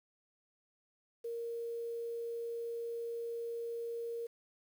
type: tone with quantisation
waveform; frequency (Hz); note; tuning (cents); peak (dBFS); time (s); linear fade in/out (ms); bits
sine; 466.2; A#4; 0; -37; 1.24-4.27; 10; 10
effects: none